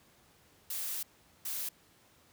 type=noise bursts at uneven times; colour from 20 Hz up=blue; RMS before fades=-37 dBFS; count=2; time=0.7-1.03 / 1.45-1.69 s; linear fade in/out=5 ms; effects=pink hiss -64 dBFS RMS until 2.32 s + high-pass 60 Hz 12 dB/octave